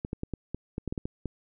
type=clicks; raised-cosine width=3 ms; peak=-19 dBFS; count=11; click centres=0.049 / 0.131 / 0.234 / 0.337 / 0.546 / 0.781 / 0.877 / 0.925 / 0.978 / 1.055 / 1.257 s; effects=none